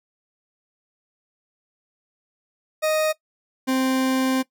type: tone pair in turn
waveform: 40% pulse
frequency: 622.3 / 261.6 Hz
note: D#5 / C4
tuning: 0 / 0 cents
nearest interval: octave + minor third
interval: 1500 cents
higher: first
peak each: -18 dBFS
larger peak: neither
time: 2.82-3.13 / 3.67-4.43 s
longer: second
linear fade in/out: 20 ms
effects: noise-tail reverb RT60 0.1 s tail -19 dB re dry